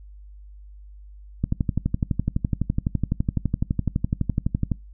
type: click train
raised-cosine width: 5 ms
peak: -9 dBFS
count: 40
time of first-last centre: 1.44-4.717 s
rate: 11.9 Hz
effects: noise-tail reverb RT60 0.2 s tail -23 dB re dry + added 50 Hz sine -41 dBFS peak until 4.93 s